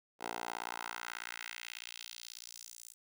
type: tone with high-pass filter sweep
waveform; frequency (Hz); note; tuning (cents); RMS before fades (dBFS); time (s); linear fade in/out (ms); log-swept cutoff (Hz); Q
10% pulse; 58.27; A#1; 0; -45; 0.19-2.95; 50; 560 to 8200; 1.6
effects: none